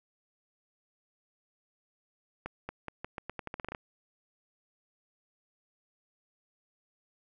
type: accelerating click train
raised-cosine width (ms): 0.5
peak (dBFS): -22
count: 14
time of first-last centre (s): 2.46-3.748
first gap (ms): 230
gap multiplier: 0.84
effects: none